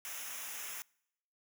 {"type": "noise with comb filter", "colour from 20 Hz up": "white", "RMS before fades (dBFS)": -43, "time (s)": [0.05, 0.82], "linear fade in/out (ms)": 0, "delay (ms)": 0.23, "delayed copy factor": -0.75, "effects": ["noise-tail reverb RT60 0.8 s tail -26 dB re dry"]}